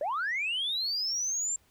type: linear sweep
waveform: sine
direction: up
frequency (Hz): 536 to 7450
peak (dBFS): -27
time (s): 0.01-1.56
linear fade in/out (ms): 2
effects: tanh soft clip ceiling -25 dBFS + pink hiss -66 dBFS RMS until 1.7 s